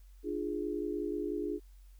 sine chord, D diminished, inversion none, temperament equal with one note detuned, 298.8 / 349.2 / 415.3 Hz, D4 / F4 / Ab4, +30 / 0 / 0 cents, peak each -37 / -37 / -37 dBFS, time 0.23-1.6 s, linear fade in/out 50 ms, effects added 46 Hz sine -52 dBFS peak until 1.99 s + white hiss -71 dBFS RMS until 1.99 s

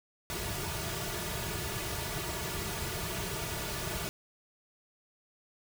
pink noise with comb filter, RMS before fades -36 dBFS, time 0.3-4.09 s, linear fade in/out 0 ms, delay 3.8 ms, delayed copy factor -0.9, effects none

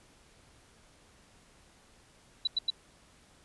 sine tone bursts, 3951 Hz, B7, in tune, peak -25 dBFS, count 3, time 2.45-2.703 s, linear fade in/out 5 ms, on 23 ms, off 92 ms, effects pink hiss -61 dBFS RMS until 3.44 s + resampled to 24000 Hz

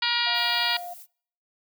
harmonic tone, 475.8 Hz, A#4, 35 cents sharp, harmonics 2 / 3 / 4 / 5 / 6 / 7 / 8 / 9 / 10, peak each -31 / -31 / -31 / -31 / -31 / -31 / -31 / -31 / -31 dBFS, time 0.02-0.77 s, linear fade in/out 5 ms
sine tone, 706 Hz, F5, 19 cents sharp, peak -34 dBFS, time 0.26-0.94 s, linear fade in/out 10 ms
violet noise, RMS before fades -45 dBFS, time 0.33-1.07 s, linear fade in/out 50 ms
effects noise-tail reverb RT60 0.6 s tail -26 dB re dry

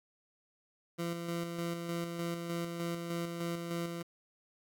20% pulse tone with tremolo, 170 Hz, F3, 46 cents flat, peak -29 dBFS, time 0.98-4.03 s, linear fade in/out 20 ms, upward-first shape square, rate 3.3 Hz, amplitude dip 40%, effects 11-bit

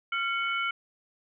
sine tone cluster, 1380 / 2217 / 3007 Hz, F6 / C#7 / F#7, -21 / 0 / +27 cents, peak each -29 / -31 / -36 dBFS, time 0.12-0.71 s, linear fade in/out 5 ms, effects none

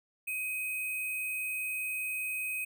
sine tone with sample-and-hold, 2515 Hz, D#7, 18 cents sharp, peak -32 dBFS, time 0.27-2.65 s, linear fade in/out 10 ms, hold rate 11025 Hz, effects none

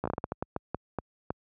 slowing click train, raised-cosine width 1 ms, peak -16 dBFS, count 13, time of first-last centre 0.04-1.305 s, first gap 15 ms, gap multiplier 1.32, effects high-pass 60 Hz 12 dB/octave

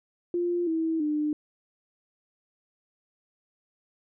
sine tone with pitch steps, 349.2 / 323.9 / 300.5 Hz, F4 / E4 / D4, 0 / -30 / +40 cents, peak -24 dBFS, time 0.34-1.33 s, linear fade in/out 2 ms, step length 330 ms, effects none

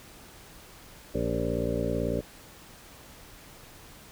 harmonic tone with a mistuned harmonic, 58.1 Hz, A#1, 5 cents flat, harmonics 1 / 2 / 3 / 4 / 5 / 7 / 8 / 9 / 10, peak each -35 / -35 / -35 / -35 / -35 / -35 / -35 / -35 / -35 dBFS, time 1.14-2.21 s, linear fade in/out 10 ms, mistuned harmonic 7, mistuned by -50 cents, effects pink hiss -50 dBFS RMS until 4.11 s

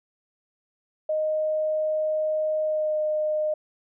sine tone with pitch glide, 620 to 612.9 Hz, D#5 to D#5, -6 to -26 cents, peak -22 dBFS, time 1.09-3.54 s, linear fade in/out 5 ms, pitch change -20 cents, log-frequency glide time 2.63-3 s, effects none

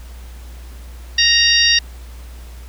harmonic tone, 932.3 Hz, A#5, in tune, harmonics 2 / 3 / 4 / 5 / 6, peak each -17 / -17 / -17 / -17 / -17 dBFS, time 1.18-1.79 s, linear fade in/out 5 ms, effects added 60 Hz sine -32 dBFS peak until 2.68 s + pink hiss -45 dBFS RMS until 2.68 s

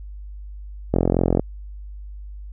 click train, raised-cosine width 2 ms, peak -4 dBFS, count 21, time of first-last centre 0.94-1.396 s, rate 43.9 Hz, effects added 50 Hz sine -33 dBFS peak until 2.52 s

